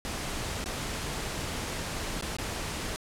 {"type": "noise with dropouts", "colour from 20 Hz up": "pink", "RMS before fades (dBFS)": -34, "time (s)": [0.05, 2.96], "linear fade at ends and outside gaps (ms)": 0, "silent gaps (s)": [[0.641, 0.659], [2.211, 2.224], [2.367, 2.385]], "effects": ["low-pass 10000 Hz 12 dB/octave"]}